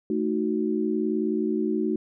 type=chord; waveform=sine; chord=D# diminished; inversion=second; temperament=equal; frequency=220 / 311.1 / 370 Hz; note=A3 / D#4 / F#4; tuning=0 / 0 / 0 cents; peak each=-27 dBFS; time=0.1-1.96 s; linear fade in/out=2 ms; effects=none